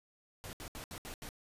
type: noise bursts at uneven times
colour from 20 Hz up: pink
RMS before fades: -45 dBFS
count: 6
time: 0.44-0.53 / 0.6-0.68 / 0.75-0.84 / 0.91-0.98 / 1.05-1.14 / 1.22-1.29 s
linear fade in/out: 0 ms
effects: resampled to 32000 Hz